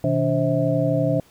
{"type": "tone cluster", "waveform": "sine", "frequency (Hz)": [128.3, 160.2, 289.3, 527, 648], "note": ["C3", "E3", "D4", "C5", "E5"], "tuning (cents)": [-34, -49, -26, 12, -30], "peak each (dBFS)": -24, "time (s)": [0.04, 1.2], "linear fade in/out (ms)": 2, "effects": ["pink hiss -55 dBFS RMS until 1.3 s"]}